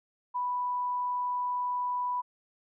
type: tone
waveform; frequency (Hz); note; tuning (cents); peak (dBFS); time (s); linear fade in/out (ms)
sine; 987.8; B5; 0; -28; 0.34-2.22; 20
effects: none